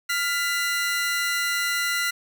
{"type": "tone pair together", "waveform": "sawtooth", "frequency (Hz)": [1400, 1998.6], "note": ["F6", "B6"], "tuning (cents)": [4, 20], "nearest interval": "tritone", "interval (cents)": 616, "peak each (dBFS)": -22, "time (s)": [0.09, 2.11], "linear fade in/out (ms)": 10, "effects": []}